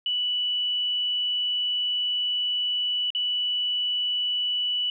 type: tone with dropouts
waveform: sine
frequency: 2960 Hz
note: F#7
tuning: in tune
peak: -23 dBFS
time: 0.06-4.9 s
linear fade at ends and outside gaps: 2 ms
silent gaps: 3.104-3.149 s
effects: none